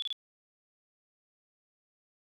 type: tone bursts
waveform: sine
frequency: 3441 Hz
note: A7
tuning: 39 cents flat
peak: -31 dBFS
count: 3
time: 0-0.127 s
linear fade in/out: 0 ms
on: 23 ms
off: 29 ms
effects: none